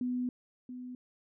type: tone pair in turn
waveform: sine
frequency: 248.8 / 250.2 Hz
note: B3 / B3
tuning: +13 / +23 cents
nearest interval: unison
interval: 10 cents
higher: second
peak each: -30 / -40 dBFS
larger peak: first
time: 0.01-0.29 / 0.69-0.95 s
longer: first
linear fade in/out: 2 ms
effects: none